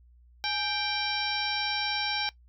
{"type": "harmonic tone with a mistuned harmonic", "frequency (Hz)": 784, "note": "G5", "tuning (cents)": 0, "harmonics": [1, 2, 3, 4, 5, 6, 7], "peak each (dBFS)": [-34, -36, -35, -36, -35, -39, -36], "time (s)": [0.44, 2.29], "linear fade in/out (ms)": 0, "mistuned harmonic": 1, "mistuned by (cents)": 110, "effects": ["noise-tail reverb RT60 0.1 s tail -19 dB re dry", "added 60 Hz sine -54 dBFS peak until 2.48 s"]}